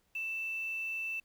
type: tone with quantisation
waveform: sine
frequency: 2656 Hz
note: E7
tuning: 12 cents sharp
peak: -34 dBFS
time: 0.15-1.2 s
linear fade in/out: 5 ms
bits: 9
effects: pink hiss -74 dBFS RMS until 1.24 s